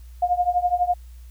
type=tone with tremolo; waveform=sine; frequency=713 Hz; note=F5; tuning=36 cents sharp; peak=-14 dBFS; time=0.22-0.94 s; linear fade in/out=5 ms; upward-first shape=triangle; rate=12 Hz; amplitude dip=95%; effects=added 60 Hz sine -39 dBFS peak until 1.3 s + white hiss -59 dBFS RMS until 1.3 s